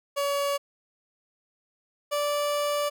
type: tone pair in turn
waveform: 30% pulse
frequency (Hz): 566 / 583.3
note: C#5 / D5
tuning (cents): +36 / -12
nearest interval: minor second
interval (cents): 52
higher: second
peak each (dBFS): -22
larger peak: neither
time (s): 0.16-0.58 / 2.11-2.9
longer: second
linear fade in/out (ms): 20
effects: none